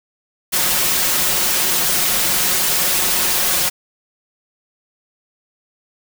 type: noise with comb filter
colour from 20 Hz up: white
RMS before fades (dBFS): -17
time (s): 0.52-3.7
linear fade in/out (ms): 20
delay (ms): 5.5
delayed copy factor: +0.65
effects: none